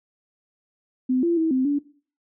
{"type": "tone with pitch steps", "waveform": "sine", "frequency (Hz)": [255.9, 340.8, 322.8, 259.6, 287.2], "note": ["C4", "F4", "E4", "C4", "D4"], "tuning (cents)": [-38, -42, -36, -13, -39], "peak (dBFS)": -18, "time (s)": [1.09, 1.79], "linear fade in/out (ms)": 10, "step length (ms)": 140, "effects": ["noise-tail reverb RT60 0.4 s tail -17 dB re dry"]}